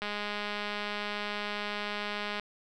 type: click train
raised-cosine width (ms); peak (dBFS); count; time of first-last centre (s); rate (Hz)
0.3; -19; 493; 0.02-2.397; 207
effects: none